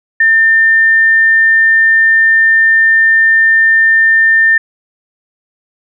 sine tone, 1800 Hz, A6, 39 cents sharp, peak -5 dBFS, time 0.2-4.58 s, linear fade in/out 5 ms, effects none

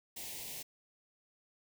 white band-stop noise, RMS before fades -44 dBFS, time 0.16-0.63 s, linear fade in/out 10 ms, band 940 to 1900 Hz, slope 48 dB/octave, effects none

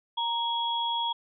sine tone pair together, 934 / 3328 Hz, A#5 / G#7, +3 / +3 cents, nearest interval octave + minor seventh, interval 2200 cents, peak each -28 / -30 dBFS, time 0.17-1.13 s, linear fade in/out 10 ms, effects none

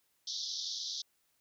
white band-pass noise, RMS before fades -39 dBFS, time 0.27-1.02 s, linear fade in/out 5 ms, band 3400 to 6000 Hz, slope 96 dB/octave, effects white hiss -75 dBFS RMS until 1.4 s

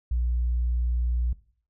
sine tone, 60 Hz, B1, 49 cents flat, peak -21 dBFS, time 0.11-1.33 s, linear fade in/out 5 ms, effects noise-tail reverb RT60 0.5 s tail -19 dB re dry + tanh soft clip ceiling -19 dBFS

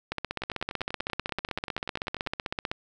two click trains, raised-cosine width 0.3 ms, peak -13 / -19 dBFS, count 42 / 20, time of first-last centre 0.12-2.715 / 0.42-2.265 s, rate 15.8 / 10.3 Hz, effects none

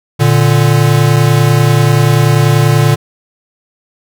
square tone pair together, 116.54 / 146.83 Hz, A#2 / D3, 0 / 0 cents, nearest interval major third, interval 400 cents, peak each -10 dBFS, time 0.19-2.96 s, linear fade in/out 20 ms, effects none

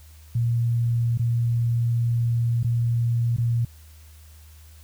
sine tone with dropouts, 117.8 Hz, A#2, 19 cents sharp, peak -19 dBFS, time 0.35-3.65 s, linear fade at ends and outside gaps 5 ms, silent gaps 1.176-1.194 / 2.631-2.644 / 3.365-3.382 s, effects added 77 Hz sine -45 dBFS peak until 4.83 s + white hiss -55 dBFS RMS until 4.83 s

